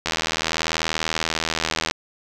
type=click train; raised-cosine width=0.2 ms; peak=-4 dBFS; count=150; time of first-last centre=0.06-1.911 s; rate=80.5 Hz; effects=none